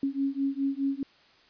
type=beating tone pair; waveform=sine; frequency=272.5 / 277.3 Hz; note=C#4 / C#4; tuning=-29 / +1 cents; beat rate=4.8 Hz; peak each=-29 dBFS; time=0.03-1.03 s; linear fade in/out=2 ms; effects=white hiss -59 dBFS RMS until 1.49 s + resampled to 11025 Hz